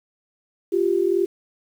sine tone pair together, 349.7 / 392 Hz, F4 / G4, +2 / 0 cents, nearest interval major second, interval 198 cents, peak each -20 dBFS, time 0.72-1.26 s, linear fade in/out 10 ms, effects 8-bit

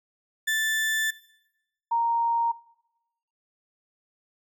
35% pulse / sine tone pair in turn, 1760 / 930.6 Hz, A6 / A#5, 0 / -3 cents, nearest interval major seventh, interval 1103 cents, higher first, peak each -21 dBFS, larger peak neither, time 0.47-1.11 / 1.91-2.52 s, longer first, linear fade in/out 10 ms, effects noise-tail reverb RT60 0.9 s tail -21 dB re dry

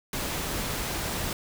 pink noise, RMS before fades -31 dBFS, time 0.13-1.33 s, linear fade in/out 2 ms, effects none

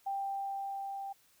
sine tone with level ramp, 788 Hz, G5, 9 cents sharp, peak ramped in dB -32 to -38 dBFS, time 0.06-1.13 s, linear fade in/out 10 ms, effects white hiss -67 dBFS RMS until 1.4 s

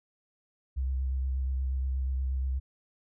sine tone with vibrato, 65.6 Hz, C2, 5 cents sharp, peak -27 dBFS, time 0.76-2.6 s, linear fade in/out 20 ms, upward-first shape triangle, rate 8.4 Hz, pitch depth 32 cents each way, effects none

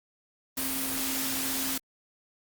sine tone in noise, 266.2 Hz, C4, 30 cents sharp, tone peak -36 dBFS, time 0.57-1.78 s, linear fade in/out 5 ms, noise white, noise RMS -31 dBFS, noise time 0.57-1.78 s, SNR -8 dB, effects Opus 32 kbps

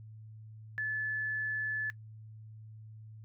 sine tone, 1731 Hz, A6, 29 cents flat, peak -31 dBFS, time 0.78-1.9 s, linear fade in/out 0 ms, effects noise-tail reverb RT60 0.1 s tail -19 dB re dry + added 109 Hz sine -47 dBFS peak until 3.24 s

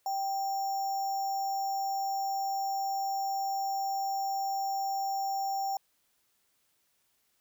sine tone with sample-and-hold, 782 Hz, G5, 4 cents flat, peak -29 dBFS, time 0.06-5.77 s, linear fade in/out 2 ms, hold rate 6300 Hz, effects white hiss -73 dBFS RMS until 7.4 s

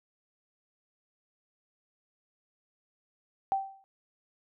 sine tone with exponential decay, 778 Hz, G5, 13 cents flat, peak -22 dBFS, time 3.52-3.84 s, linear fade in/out 0 ms, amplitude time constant 69 ms, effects none

